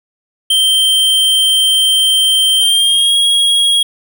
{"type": "tone with pitch glide", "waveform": "square", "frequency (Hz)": [3136, 3296], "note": ["G7", "G#7"], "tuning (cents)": [0, -14], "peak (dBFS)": -9, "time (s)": [0.5, 3.83], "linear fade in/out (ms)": 5, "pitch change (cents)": 86, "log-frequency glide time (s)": [2.57, 3.17], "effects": []}